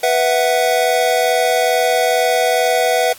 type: chord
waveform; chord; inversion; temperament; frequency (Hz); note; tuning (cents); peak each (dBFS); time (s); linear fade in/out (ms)
square; B suspended fourth; none; just; 493.9 / 658.5 / 740.8; B4 / E5 / F#5; 0 / -2 / +2; -18; 0.03-3.13; 5
effects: white hiss -39 dBFS RMS until 3.18 s + AAC 64 kbps